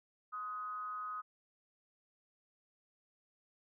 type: tone with frequency modulation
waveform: sine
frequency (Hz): 1256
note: D#6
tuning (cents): +16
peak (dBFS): -39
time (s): 0.32-1.22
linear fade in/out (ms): 20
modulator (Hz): 219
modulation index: 0.38
effects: none